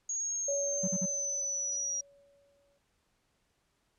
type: linear sweep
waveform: sine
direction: down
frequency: 6645 to 5720 Hz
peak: -31 dBFS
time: 0.09-2.01 s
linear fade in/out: 5 ms
type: tone with exponential decay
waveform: sine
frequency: 564 Hz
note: C#5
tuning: 30 cents sharp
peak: -30 dBFS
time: 0.48-2.78 s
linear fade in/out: 5 ms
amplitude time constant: 500 ms
type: tone bursts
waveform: triangle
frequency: 185 Hz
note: F#3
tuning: in tune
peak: -28 dBFS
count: 3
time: 0.83-1.06 s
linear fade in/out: 10 ms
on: 48 ms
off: 43 ms
effects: pink hiss -75 dBFS RMS until 3.98 s + low-pass 10000 Hz 12 dB/octave